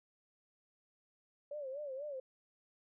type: tone with vibrato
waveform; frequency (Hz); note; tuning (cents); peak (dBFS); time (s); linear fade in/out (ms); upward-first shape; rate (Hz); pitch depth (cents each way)
sine; 559; C#5; +14; -40; 1.51-2.2; 5; sine; 4.1; 130
effects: none